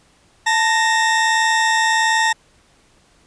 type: tone pair together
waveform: 40% pulse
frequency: 888 / 1857.3 Hz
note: A5 / A#6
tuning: +16 / -7 cents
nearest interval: octave + minor second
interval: 1277 cents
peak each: -16 dBFS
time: 0.46-2.33 s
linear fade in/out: 10 ms
effects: pink hiss -55 dBFS RMS until 3.26 s + resampled to 22050 Hz